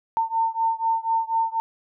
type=beating tone pair; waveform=sine; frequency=903 / 907.1 Hz; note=A5 / A#5; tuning=+45 / -47 cents; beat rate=4.1 Hz; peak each=-23 / -24 dBFS; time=0.17-1.6 s; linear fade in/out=0 ms; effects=none